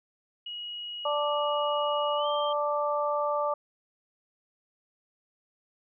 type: tone with pitch glide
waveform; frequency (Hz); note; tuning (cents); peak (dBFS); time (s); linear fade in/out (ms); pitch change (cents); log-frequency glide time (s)
sine; 2900 to 3162; F#7 to G7; -35 to +14; -35; 0.46-2.53; 5; +149; 2.17-2.27
type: harmonic tone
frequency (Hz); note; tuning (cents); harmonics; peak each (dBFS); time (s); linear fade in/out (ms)
293.7; D4; 0; 2 / 3 / 4; -28 / -32 / -30; 1.05-3.54; 5
effects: none